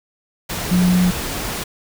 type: tone in noise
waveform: sine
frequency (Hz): 180.3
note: F#3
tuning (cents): -45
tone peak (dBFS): -12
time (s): 0.71-1.11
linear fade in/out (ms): 10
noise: pink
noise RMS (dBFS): -25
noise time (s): 0.49-1.64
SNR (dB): +10
effects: none